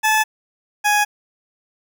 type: tone pair in turn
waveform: 20% pulse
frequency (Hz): 867 / 832.4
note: A5 / G#5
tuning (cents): -26 / +4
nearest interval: minor second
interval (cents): 70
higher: first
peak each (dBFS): -9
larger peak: neither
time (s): 0.03-0.24 / 0.84-1.05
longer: neither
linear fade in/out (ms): 20
effects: none